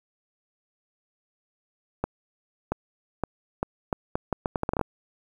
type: accelerating click train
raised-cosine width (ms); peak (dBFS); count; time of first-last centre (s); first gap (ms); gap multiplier
1; -11; 15; 2.04-4.813; 680; 0.76
effects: 8-bit